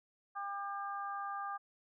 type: harmonic tone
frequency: 399.8 Hz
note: G4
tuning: 34 cents sharp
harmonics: 2 / 3 / 4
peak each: -42 / -40 / -48 dBFS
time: 0.35-1.58 s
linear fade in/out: 20 ms
effects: none